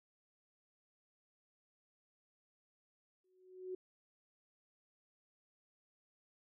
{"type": "tone with exponential growth", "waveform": "sine", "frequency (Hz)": 370, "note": "F#4", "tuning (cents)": 0, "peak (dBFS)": -38, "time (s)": [3.24, 3.75], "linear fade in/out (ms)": 5, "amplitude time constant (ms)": 110, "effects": []}